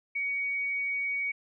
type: tone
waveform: sine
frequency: 2247 Hz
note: C#7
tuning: 23 cents sharp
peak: -28 dBFS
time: 0.15-1.32 s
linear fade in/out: 10 ms
effects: none